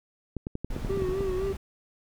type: clicks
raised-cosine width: 3 ms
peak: -19 dBFS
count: 11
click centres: 0.367 / 0.469 / 0.554 / 0.646 / 0.764 / 0.848 / 0.906 / 0.974 / 1.022 / 1.09 / 1.208 s
type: noise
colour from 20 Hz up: brown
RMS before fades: -34 dBFS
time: 0.7-1.57 s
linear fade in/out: 5 ms
type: tone with vibrato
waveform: triangle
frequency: 380.5 Hz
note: F#4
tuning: 48 cents sharp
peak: -25 dBFS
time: 0.89-1.53 s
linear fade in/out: 10 ms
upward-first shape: sine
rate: 3.9 Hz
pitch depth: 63 cents each way
effects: none